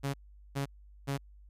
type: tone bursts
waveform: sawtooth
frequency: 138.9 Hz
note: C#3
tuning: 4 cents sharp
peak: -27 dBFS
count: 3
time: 0.03-1.18 s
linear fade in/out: 20 ms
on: 110 ms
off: 410 ms
effects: added 50 Hz sine -52 dBFS peak until 1.49 s + resampled to 32000 Hz